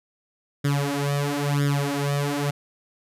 sawtooth tone with flanger, 142.8 Hz, D3, 48 cents flat, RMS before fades -24 dBFS, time 0.64-2.51 s, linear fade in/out 10 ms, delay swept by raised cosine 0.57 to 5.37 ms, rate 1 Hz, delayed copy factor +0.95, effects resampled to 32000 Hz

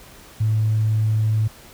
triangle tone with tanh clipping, 108.9 Hz, A2, 17 cents flat, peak -16 dBFS, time 0.4-1.48 s, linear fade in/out 10 ms, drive 4 dB, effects pink hiss -45 dBFS RMS until 1.73 s

